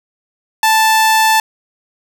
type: tone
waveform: sawtooth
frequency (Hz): 880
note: A5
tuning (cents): 0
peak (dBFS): -5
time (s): 0.63-1.4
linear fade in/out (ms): 2
effects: none